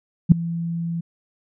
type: tone with ADSR envelope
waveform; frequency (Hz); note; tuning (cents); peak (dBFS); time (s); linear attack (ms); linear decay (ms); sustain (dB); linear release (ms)
sine; 168.2; E3; +35; -3; 0.29-1.01; 28; 4; -20; 10
effects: none